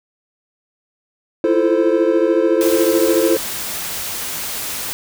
triangle chord, F major seventh, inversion third, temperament equal with one note detuned, 329.6 / 343.4 / 440 / 523.3 Hz, E4 / F4 / A4 / C5, 0 / -29 / 0 / 0 cents, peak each -16 dBFS, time 1.44-3.37 s, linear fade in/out 2 ms
white noise, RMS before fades -25 dBFS, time 2.61-4.93 s, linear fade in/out 0 ms
effects none

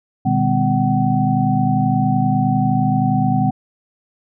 sine tone cluster, 121.4 / 151.7 / 200.8 / 253.5 / 756 Hz, B2 / D#3 / G3 / B3 / F#5, -29 / -44 / +42 / +45 / +37 cents, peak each -20 dBFS, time 0.25-3.51 s, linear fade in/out 10 ms, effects none

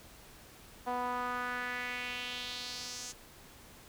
sawtooth tone with band-pass filter sweep, 246.9 Hz, B3, in tune, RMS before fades -38 dBFS, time 0.86-3.13 s, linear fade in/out 20 ms, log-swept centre 820 to 6700 Hz, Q 2.7, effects pink hiss -55 dBFS RMS until 3.88 s

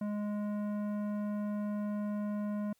sine tone with tanh clipping, 207.7 Hz, G#3, in tune, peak -34 dBFS, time 0.01-2.73 s, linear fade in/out 5 ms, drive 13 dB, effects white hiss -73 dBFS RMS until 2.79 s + MP3 96 kbps

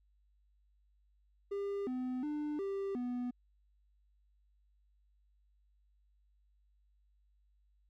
triangle tone with pitch steps, 400.3 / 253.7 / 298.4 / 393.3 / 246.2 Hz, G4 / B3 / D4 / G4 / B3, +36 / +47 / +28 / +6 / -5 cents, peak -33 dBFS, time 1.51-3.31 s, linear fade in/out 10 ms, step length 360 ms, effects added 50 Hz sine -68 dBFS peak until 7.89 s

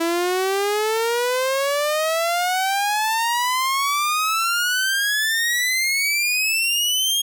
sawtooth exponential sweep, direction up, 329.6 to 3274 Hz, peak -15 dBFS, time 0-7.22 s, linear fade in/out 10 ms, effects none

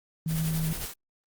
sine tone, 160 Hz, D#3, 49 cents sharp, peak -26 dBFS, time 0.26-0.73 s, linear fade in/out 2 ms
white noise with tremolo, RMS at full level -34 dBFS, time 0.27-0.94 s, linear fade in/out 50 ms, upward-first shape triangle, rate 11 Hz, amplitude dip 55%
brown noise, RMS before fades -38 dBFS, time 0.29-0.86 s, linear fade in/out 10 ms
effects Opus 24 kbps

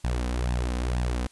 sawtooth tone with flanger, 61 Hz, B1, 21 cents flat, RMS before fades -27 dBFS, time 0.04-1.27 s, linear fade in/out 5 ms, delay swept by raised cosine 1.1 to 4 ms, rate 2.1 Hz, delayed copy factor +0.65, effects white hiss -58 dBFS RMS until 1.31 s + resampled to 24000 Hz

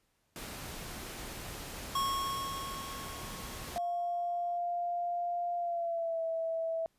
pink noise, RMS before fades -43 dBFS, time 0.36-3.78 s, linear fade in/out 0 ms
square tone with exponential decay, 1095 Hz, C#6, 22 cents flat, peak -29 dBFS, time 1.95-4.58 s, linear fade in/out 5 ms, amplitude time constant 570 ms
sine tone with pitch glide, 698.5 to 655.5 Hz, F5 to E5, 0 to -10 cents, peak -31 dBFS, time 3.76-6.86 s, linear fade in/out 0 ms, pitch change -110 cents, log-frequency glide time 5.56-6.22 s
effects pink hiss -75 dBFS RMS until 6.98 s + resampled to 32000 Hz

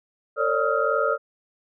sine tone cluster, 453.3 / 548 / 591 / 1268 / 1383 Hz, A#4 / C#5 / D5 / D#6 / F6, -48 / -20 / +11 / +32 / -17 cents, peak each -26 dBFS, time 0.36-1.18 s, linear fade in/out 50 ms, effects none

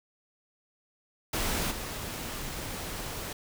pink noise with level steps, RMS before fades -30 / -37 dBFS, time 1.33-3.33 s, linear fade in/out 5 ms, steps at 1.7 s, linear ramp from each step 20 ms, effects none

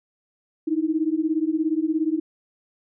sine beating tone pair, 307.7 / 324.7 Hz, D#4 / E4, -19 / -26 cents, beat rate 17 Hz, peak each -23 dBFS, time 0.67-2.2 s, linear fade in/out 10 ms, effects none

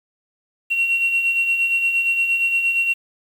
sine beating tone pair, 2730 / 2738.6 Hz, F7 / F7, -40 / -35 cents, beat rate 8.6 Hz, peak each -25 / -16 dBFS, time 0.7-2.94 s, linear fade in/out 20 ms, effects tanh soft clip ceiling -11 dBFS + 7-bit

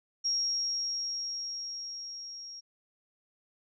sine tone with level ramp, 5590 Hz, F8, 1 cent sharp, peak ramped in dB -26 to -42 dBFS, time 0.24-2.61 s, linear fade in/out 20 ms, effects none

